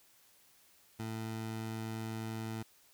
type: tone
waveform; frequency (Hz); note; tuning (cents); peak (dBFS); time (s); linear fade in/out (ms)
20% pulse; 111.4; A2; +22; -33; 0.99-2.63; 10
effects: white hiss -65 dBFS RMS until 2.93 s